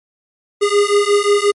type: beating tone pair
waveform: square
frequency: 405.9 / 411.5 Hz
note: G#4 / G#4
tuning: -40 / -16 cents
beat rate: 5.6 Hz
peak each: -15 dBFS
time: 0.61-1.52 s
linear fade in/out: 20 ms
effects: MP3 48 kbps